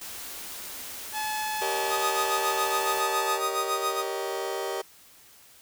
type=band-stop noise; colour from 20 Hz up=white; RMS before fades=-39 dBFS; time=0.01-3.01 s; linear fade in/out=5 ms; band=110 to 180 Hz; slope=96 dB/octave
type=tone with pitch glide; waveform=sawtooth; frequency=859 to 869.5 Hz; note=A5 to A5; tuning=-42 to -21 cents; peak=-25 dBFS; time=1.12-3.4 s; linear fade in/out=50 ms; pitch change=+21 cents; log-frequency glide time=1.78-2.98 s
type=chord; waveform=30% pulse; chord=Eb dominant seventh; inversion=first; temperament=just; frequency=388.9 / 466.7 / 560 / 622.3 Hz; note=G4 / Bb4 / Db5 / Eb5; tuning=-14 / +2 / +18 / 0 cents; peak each=-30 / -32 / -35 / -34 dBFS; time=1.61-4.82 s; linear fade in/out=10 ms
type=tone with tremolo; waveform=45% pulse; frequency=1244.5 Hz; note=D#6; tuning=in tune; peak=-24 dBFS; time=1.89-4.04 s; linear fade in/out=50 ms; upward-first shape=sine; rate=7.2 Hz; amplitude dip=75%
effects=white hiss -54 dBFS RMS until 5.61 s